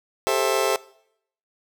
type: chord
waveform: 30% pulse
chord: A minor seventh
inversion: third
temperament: just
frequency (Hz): 396 / 440 / 528 / 660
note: G4 / A4 / C5 / E5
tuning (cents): +18 / 0 / +16 / +2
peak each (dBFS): -23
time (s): 0.27-0.76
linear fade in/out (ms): 0
effects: noise-tail reverb RT60 0.7 s tail -21 dB re dry